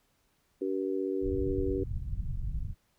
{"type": "harmonic tone", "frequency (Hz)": 95.7, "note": "G2", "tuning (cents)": -41, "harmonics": [3, 4, 5], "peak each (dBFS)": [-34, -31, -37], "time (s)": [0.61, 1.84], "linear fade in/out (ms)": 10}
{"type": "low-pass noise", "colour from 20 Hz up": "pink", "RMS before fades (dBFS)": -34, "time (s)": [1.21, 2.75], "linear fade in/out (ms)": 50, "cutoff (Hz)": 130, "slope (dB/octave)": 24}
{"effects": ["pink hiss -72 dBFS RMS until 2.98 s"]}